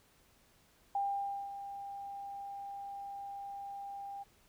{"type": "tone with ADSR envelope", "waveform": "sine", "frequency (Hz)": 798, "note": "G5", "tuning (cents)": 31, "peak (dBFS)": -30, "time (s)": [0.95, 4.24], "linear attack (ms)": 3, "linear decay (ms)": 540, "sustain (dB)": -11, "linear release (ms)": 19, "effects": ["pink hiss -67 dBFS RMS until 4.48 s"]}